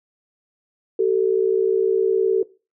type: tone pair together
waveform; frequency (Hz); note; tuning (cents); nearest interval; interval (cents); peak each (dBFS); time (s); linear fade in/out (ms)
sine; 383.4 / 443.1; G4 / A4; -38 / +12; minor third; 250; -18; 0.99-2.43; 5
effects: noise-tail reverb RT60 0.3 s tail -18 dB re dry